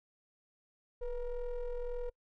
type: ring-modulated tone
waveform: triangle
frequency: 233.1 Hz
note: A#3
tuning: in tune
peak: -30 dBFS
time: 1.01-2.1 s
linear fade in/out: 10 ms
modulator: 254 Hz
effects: noise-tail reverb RT60 0.1 s tail -26 dB re dry